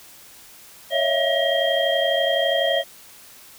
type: tone cluster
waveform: sine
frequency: 556 / 645 / 677 / 1902 / 3210 Hz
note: C#5 / E5 / E5 / A#6 / G7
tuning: +5 / -38 / +46 / +34 / +40 cents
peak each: -23 / -24 / -24 / -27 / -24 dBFS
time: 0.9-2.84 s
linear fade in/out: 50 ms
effects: white hiss -46 dBFS RMS until 3.58 s